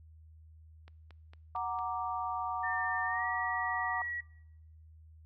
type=click train; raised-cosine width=0.3 ms; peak=-38 dBFS; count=5; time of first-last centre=0.88-1.789 s; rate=4.4 Hz
type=chord; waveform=sine; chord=Gb augmented; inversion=none; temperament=equal; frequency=740 / 932.3 / 1174.7 Hz; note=Gb5 / Bb5 / D6; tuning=0 / 0 / 0 cents; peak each=-37 dBFS; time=1.55-4.02 s; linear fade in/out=2 ms
type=tone with pitch glide; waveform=sine; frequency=1804 to 1922.3 Hz; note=A6 to B6; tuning=+43 to -47 cents; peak=-34 dBFS; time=2.63-4.21 s; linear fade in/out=10 ms; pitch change=+110 cents; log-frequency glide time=3.05-3.26 s
effects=noise-tail reverb RT60 0.9 s tail -24 dB re dry + added 79 Hz sine -53 dBFS peak until 5.25 s